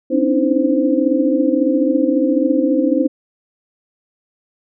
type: tone cluster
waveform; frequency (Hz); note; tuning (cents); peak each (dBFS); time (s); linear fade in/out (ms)
sine; 260.1 / 281.7 / 296.2 / 319.9 / 518; C4 / C#4 / D4 / D#4 / C5; -10 / +28 / +15 / +48 / -17; -19; 0.1-3.08; 20
effects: none